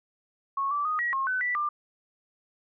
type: tone with pitch steps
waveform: sine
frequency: 1099 / 1162 / 1242 / 1912 / 1076 / 1510 / 1967 / 1191 Hz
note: C#6 / D6 / D#6 / A#6 / C6 / F#6 / B6 / D6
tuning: -15 / -19 / -3 / +43 / +48 / +35 / -7 / +24 cents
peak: -25 dBFS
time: 0.57-1.69 s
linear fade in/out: 5 ms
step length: 140 ms
effects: none